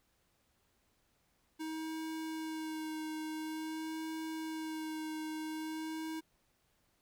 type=tone with vibrato; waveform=square; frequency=315.6 Hz; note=D#4; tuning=25 cents sharp; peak=-39 dBFS; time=1.59-6.21 s; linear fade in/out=20 ms; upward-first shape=sine; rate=0.48 Hz; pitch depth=18 cents each way; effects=pink hiss -75 dBFS RMS until 7.01 s